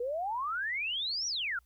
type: exponential two-way sweep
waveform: sine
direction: up then down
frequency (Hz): 466.2 to 5920 to 1343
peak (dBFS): -31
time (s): 0-1.59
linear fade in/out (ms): 5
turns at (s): 1.27
effects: added 60 Hz sine -63 dBFS peak until 1.65 s + white hiss -75 dBFS RMS until 1.65 s